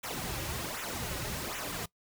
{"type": "noise with flanger", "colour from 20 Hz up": "pink", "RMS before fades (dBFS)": -37, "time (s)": [0.03, 1.86], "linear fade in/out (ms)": 10, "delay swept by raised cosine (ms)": [0.21, 4.51], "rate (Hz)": 1.3, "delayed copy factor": -0.75, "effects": ["noise-tail reverb RT60 0.1 s tail -20 dB re dry"]}